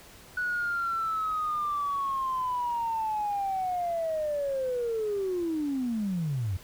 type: linear sweep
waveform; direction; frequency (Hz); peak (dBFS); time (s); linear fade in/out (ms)
sine; down; 1480 to 85.6; -26; 0.37-6.57; 5
effects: tanh soft clip ceiling -22 dBFS + pink hiss -51 dBFS RMS until 6.63 s